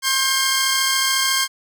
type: tone pair together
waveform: 10% pulse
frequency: 1070 / 1588 Hz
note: C6 / G6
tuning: +38 / +22 cents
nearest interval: perfect fifth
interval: 684 cents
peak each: -11 dBFS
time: 0.02-1.48 s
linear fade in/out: 50 ms
effects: none